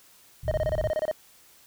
white low-pass noise, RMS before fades -32 dBFS, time 0.43-0.91 s, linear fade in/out 5 ms, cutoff 140 Hz, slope 48 dB/octave
triangle tone bursts, 621 Hz, D#5, 3 cents flat, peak -21 dBFS, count 11, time 0.48-1.113 s, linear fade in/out 0 ms, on 33 ms, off 27 ms
effects white hiss -56 dBFS RMS until 1.66 s

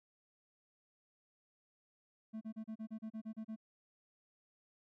triangle tone bursts, 220 Hz, A3, in tune, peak -39 dBFS, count 11, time 2.33-3.562 s, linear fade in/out 20 ms, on 82 ms, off 33 ms, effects none

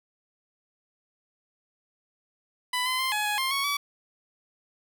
15% pulse tone with pitch steps, 996 / 1024 / 1046 / 843 / 836 / 1058 / 1109 / 1143 Hz, B5 / C6 / C6 / G#5 / G#5 / C6 / C#6 / D6, +14 / -38 / -1 / +26 / +11 / +19 / 0 / -47 cents, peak -19 dBFS, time 2.73-3.77 s, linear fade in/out 5 ms, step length 130 ms, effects none

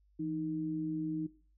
sine tone pair together, 165.2 / 311.9 Hz, E3 / D#4, +4 / +4 cents, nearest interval major seventh, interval 1100 cents, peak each -40 / -34 dBFS, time 0.19-1.27 s, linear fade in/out 10 ms, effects noise-tail reverb RT60 0.4 s tail -19 dB re dry + added 50 Hz sine -65 dBFS peak until 1.57 s

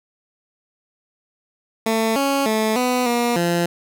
15% pulse tone with pitch steps, 223.3 / 276.8 / 218.3 / 249.8 / 239 / 172.2 Hz, A3 / C#4 / A3 / B3 / A#3 / F3, +26 / -2 / -13 / +20 / +43 / -24 cents, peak -11 dBFS, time 1.86-3.66 s, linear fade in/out 5 ms, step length 300 ms, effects none

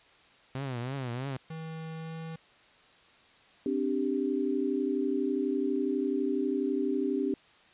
sawtooth tone with vibrato, 128.3 Hz, C3, 34 cents flat, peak -29 dBFS, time 0.55-1.37 s, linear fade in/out 2 ms, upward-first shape triangle, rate 3.1 Hz, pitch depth 170 cents each way
square tone with pitch glide, 160.7 to 162.1 Hz, E3 to E3, -44 to -29 cents, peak -38 dBFS, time 1.5-2.36 s, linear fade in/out 5 ms, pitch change +15 cents, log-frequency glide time 1.94-2.14 s
sine chord, C suspended second, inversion none, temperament equal, 261.6 / 293.7 / 392 Hz, C4 / D4 / G4, 0 / 0 / 0 cents, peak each -31 dBFS, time 3.66-7.34 s, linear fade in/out 2 ms
effects white hiss -59 dBFS RMS until 7.73 s + resampled to 8000 Hz

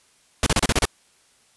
pink noise bursts, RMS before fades -18 dBFS, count 7, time 0.43-0.854 s, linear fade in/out 2 ms, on 34 ms, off 31 ms, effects white hiss -59 dBFS RMS until 1.56 s + resampled to 24000 Hz

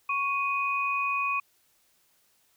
sine tone pair together, 1108.7 / 2491 Hz, C#6 / D#7, 0 / +1 cents, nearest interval octave + major second, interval 1401 cents, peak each -28 dBFS, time 0.09-1.4 s, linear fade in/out 5 ms, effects white hiss -67 dBFS RMS until 2.56 s

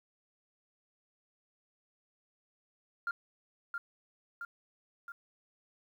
sine tone with echo, 1396.9 Hz, F6, in tune, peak -30 dBFS, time 3.07-3.11 s, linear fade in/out 2 ms, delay 670 ms, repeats 3, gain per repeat -4 dB, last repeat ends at 5.12 s, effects tanh soft clip ceiling -28 dBFS + 11-bit

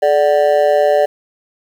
triangle tone with amplitude modulation, 587.3 Hz, D5, in tune, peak -3 dBFS, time 0.02-1.06 s, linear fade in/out 10 ms, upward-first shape sine, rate 158 Hz, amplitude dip 100%, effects 7-bit

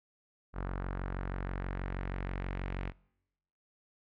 sawtooth tone with low-pass filter sweep, 46.25 Hz, F#1, in tune, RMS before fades -37 dBFS, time 0.53-2.93 s, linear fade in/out 50 ms, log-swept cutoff 1400 to 2300 Hz, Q 2, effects noise-tail reverb RT60 0.9 s tail -25 dB re dry

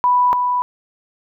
sine tone pair in turn, 987.8 / 987.8 Hz, B5 / B5, 0 / 0 cents, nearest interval unison, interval 0 cents, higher neither, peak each -11 / -15 dBFS, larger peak first, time 0.04-0.33 / 0.33-0.62 s, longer neither, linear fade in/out 0 ms, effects none

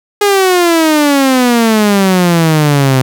sawtooth exponential sweep, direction down, 415.3 to 127.8 Hz, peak -3 dBFS, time 0.21-3.02 s, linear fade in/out 5 ms, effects none

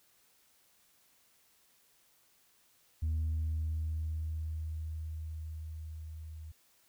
sine tone with level ramp, 78.9 Hz, D#2, 25 cents sharp, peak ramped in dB -27 to -43 dBFS, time 3.02-6.52 s, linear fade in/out 10 ms, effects tanh soft clip ceiling -28 dBFS + white hiss -68 dBFS RMS until 6.88 s

